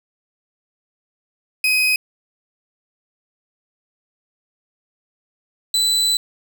35% pulse tone pair in turn, 2514 / 3991 Hz, D#7 / B7, +17 / +17 cents, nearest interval minor sixth, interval 800 cents, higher second, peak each -13 / -13 dBFS, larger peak neither, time 1.64-1.96 / 5.74-6.17 s, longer second, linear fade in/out 2 ms, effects none

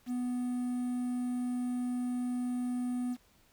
triangle tone with quantisation, 247.2 Hz, B3, 2 cents sharp, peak -29 dBFS, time 0.06-3.17 s, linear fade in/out 50 ms, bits 9, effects pink hiss -66 dBFS RMS until 3.52 s

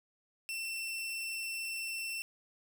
sawtooth tone, 2691 Hz, E7, 35 cents sharp, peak -33 dBFS, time 0.49-2.22 s, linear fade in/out 0 ms, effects none

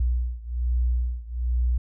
sine beating tone pair, 60.2 / 61.4 Hz, B1 / B1, -44 / -9 cents, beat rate 1.2 Hz, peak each -24 / -26 dBFS, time 0-1.78 s, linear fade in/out 5 ms, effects none

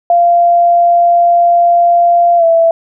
sine tone with pitch glide, 692 to 663.8 Hz, F5 to E5, -16 to +12 cents, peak -5 dBFS, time 0.1-2.71 s, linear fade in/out 2 ms, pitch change -72 cents, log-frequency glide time 2.37-2.44 s, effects none

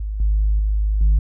sine tone with level steps, 51.91 Hz, G#1, in tune, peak -22 / -13 / -15 / -9 dBFS, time 0-1.19 s, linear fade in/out 5 ms, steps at 0.2 / 0.59 / 1.01 s, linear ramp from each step 2 ms, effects tanh soft clip ceiling -10 dBFS

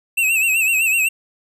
square tone with vibrato, 2637 Hz, E7, in tune, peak -15 dBFS, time 0.17-1.09 s, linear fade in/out 10 ms, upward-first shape sine, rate 7.9 Hz, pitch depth 80 cents each way, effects none

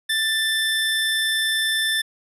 square tone pair together, 1770 / 3540 Hz, A6 / A7, +10 / +10 cents, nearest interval octave, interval 1200 cents, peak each -23 dBFS, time 0.09-2.02 s, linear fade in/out 10 ms, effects resampled to 32000 Hz

